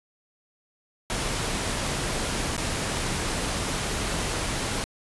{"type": "noise with dropouts", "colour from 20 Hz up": "pink", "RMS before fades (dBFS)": -28, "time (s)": [1.1, 4.84], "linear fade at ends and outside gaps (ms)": 0, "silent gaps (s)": [2.566, 2.579], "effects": ["resampled to 24000 Hz"]}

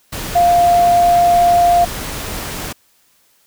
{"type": "tone in noise", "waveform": "sine", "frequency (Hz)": 698.5, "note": "F5", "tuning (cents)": 0, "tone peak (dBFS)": -8, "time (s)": [0.35, 1.85], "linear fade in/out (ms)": 10, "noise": "pink", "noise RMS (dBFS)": -25, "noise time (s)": [0.12, 2.73], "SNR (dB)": 14, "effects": ["white hiss -56 dBFS RMS until 3.46 s"]}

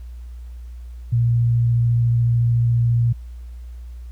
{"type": "tone with vibrato", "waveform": "sine", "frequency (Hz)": 118.1, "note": "A#2", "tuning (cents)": 23, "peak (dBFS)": -14, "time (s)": [1.12, 3.13], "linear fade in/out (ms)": 10, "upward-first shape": "triangle", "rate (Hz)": 14, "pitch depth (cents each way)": 12, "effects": ["added 60 Hz sine -32 dBFS peak until 4.11 s", "pink hiss -59 dBFS RMS until 4.11 s"]}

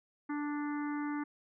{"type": "harmonic tone", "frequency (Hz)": 293.7, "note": "D4", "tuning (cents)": 0, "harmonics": [1, 3, 4, 5, 6, 7], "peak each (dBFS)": [-34, -44, -46, -48, -50, -51], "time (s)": [0.29, 1.24], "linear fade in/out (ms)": 10, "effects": []}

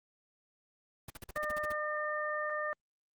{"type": "noise bursts", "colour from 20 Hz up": "pink", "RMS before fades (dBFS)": -44, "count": 10, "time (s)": [1.08, 1.724], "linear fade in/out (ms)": 5, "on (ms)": 23, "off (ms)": 46}
{"type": "harmonic tone", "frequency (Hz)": 604, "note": "D5", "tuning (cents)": 48, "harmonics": [1, 2, 3], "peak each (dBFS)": [-37, -37, -37], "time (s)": [1.36, 2.73], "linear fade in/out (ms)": 0}
{"effects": ["Opus 32 kbps"]}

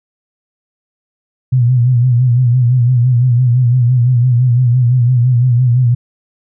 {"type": "tone with vibrato", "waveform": "sine", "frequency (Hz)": 123.47, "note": "B2", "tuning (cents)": 0, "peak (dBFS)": -7, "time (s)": [1.52, 5.95], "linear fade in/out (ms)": 10, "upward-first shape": "sine", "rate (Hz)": 5.9, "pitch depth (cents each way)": 78, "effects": []}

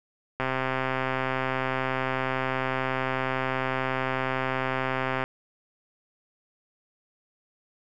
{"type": "click train", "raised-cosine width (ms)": 0.5, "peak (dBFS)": -12, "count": 635, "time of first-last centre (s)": [0.4, 5.24], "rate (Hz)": 131, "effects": []}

